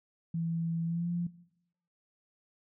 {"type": "tone with pitch glide", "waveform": "sine", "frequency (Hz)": [166, 173.35], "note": ["E3", "F3"], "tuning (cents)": [12, -13], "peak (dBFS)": -30, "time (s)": [0.34, 1.27], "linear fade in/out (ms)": 5, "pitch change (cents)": 75, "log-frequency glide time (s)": [0.85, 1.1], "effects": ["noise-tail reverb RT60 0.8 s tail -19 dB re dry"]}